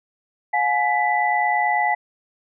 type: tone cluster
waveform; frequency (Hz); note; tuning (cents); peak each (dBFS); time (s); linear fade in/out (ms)
sine; 714 / 843 / 1986; F5 / G#5 / B6; +38 / +26 / +9; -23 / -20 / -22; 0.53-1.95; 10
effects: none